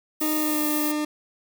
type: noise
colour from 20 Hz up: violet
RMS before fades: -28 dBFS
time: 0.2-0.92 s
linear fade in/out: 10 ms
type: tone with pitch glide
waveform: 40% pulse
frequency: 308.4 to 301.2 Hz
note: D#4 to D4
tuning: -15 to +44 cents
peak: -23 dBFS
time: 0.21-1.05 s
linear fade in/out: 5 ms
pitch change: -41 cents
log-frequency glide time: 0.35-0.67 s
effects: none